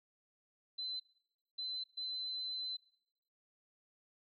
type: tone bursts at uneven times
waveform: sine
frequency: 4046 Hz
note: B7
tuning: 41 cents sharp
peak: -38 dBFS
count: 3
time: 0.78-1 / 1.58-1.84 / 1.97-2.77 s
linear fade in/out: 10 ms
effects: noise-tail reverb RT60 0.8 s tail -21 dB re dry